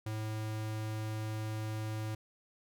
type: tone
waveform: square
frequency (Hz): 108.7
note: A2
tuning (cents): -21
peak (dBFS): -36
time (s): 0.06-2.15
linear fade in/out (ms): 5
effects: none